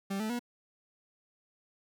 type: tone with pitch steps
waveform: 40% pulse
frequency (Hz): 196 / 217.5 / 241.3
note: G3 / A3 / B3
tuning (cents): 0 / -20 / -40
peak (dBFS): -31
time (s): 0.1-0.394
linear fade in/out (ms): 10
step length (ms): 98
effects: none